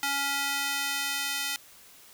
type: tone with high-pass filter sweep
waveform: square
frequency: 279.9 Hz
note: C#4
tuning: 17 cents sharp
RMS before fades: -30 dBFS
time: 0.03-1.56 s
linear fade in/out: 0 ms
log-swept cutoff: 1200 to 2300 Hz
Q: 0.8
effects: white hiss -53 dBFS RMS until 2.13 s